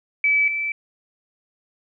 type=tone pair in turn; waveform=sine; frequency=2299 / 2319 Hz; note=D7 / D7; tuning=-37 / -22 cents; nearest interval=unison; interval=15 cents; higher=second; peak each=-15 / -22 dBFS; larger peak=first; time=0.24-0.48 / 0.48-0.72 s; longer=neither; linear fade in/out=2 ms; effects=none